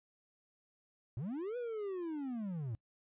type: linear two-way sweep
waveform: triangle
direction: up then down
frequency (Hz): 103.83 to 498 to 103.83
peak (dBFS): -35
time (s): 1.17-2.75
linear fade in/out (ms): 0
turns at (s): 1.57
effects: noise-tail reverb RT60 0.1 s tail -25 dB re dry + resampled to 8000 Hz